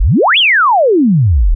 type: exponential two-way sweep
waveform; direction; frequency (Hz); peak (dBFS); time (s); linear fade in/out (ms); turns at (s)
sine; up then down; 34.1 to 3478 to 34.1; -6; 0-1.55; 10; 0.38
effects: none